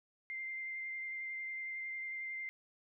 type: tone with vibrato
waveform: sine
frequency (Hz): 2093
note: C7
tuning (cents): 0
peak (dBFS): -39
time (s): 0.3-2.49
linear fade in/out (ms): 0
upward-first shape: sine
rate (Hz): 11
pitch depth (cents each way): 12
effects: none